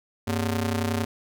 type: ring-modulated tone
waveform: sawtooth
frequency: 163.8 Hz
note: E3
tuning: 11 cents flat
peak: -17 dBFS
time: 0.27-1.05 s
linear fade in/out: 10 ms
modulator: 66.4 Hz
effects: none